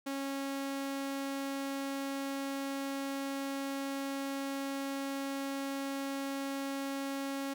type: tone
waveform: sawtooth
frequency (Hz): 274.7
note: C#4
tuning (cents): -16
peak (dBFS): -31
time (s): 0.06-7.54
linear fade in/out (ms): 10
effects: none